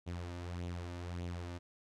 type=tone with flanger; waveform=sawtooth; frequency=87.5 Hz; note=F2; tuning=4 cents sharp; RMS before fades=-42 dBFS; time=0.06-1.59 s; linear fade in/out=20 ms; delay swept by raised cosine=0.29 to 3.39 ms; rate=1.7 Hz; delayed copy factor=+0.55; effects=low-pass 7000 Hz 12 dB/octave